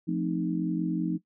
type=chord; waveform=sine; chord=F dominant seventh; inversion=none; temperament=equal; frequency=174.61 / 220 / 261.6 / 311.1 Hz; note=F3 / A3 / C4 / Eb4; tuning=0 / 0 / 0 / 0 cents; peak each=-29 / -35 / -34 / -30 dBFS; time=0.07-1.18 s; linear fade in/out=20 ms; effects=noise-tail reverb RT60 0.1 s tail -17 dB re dry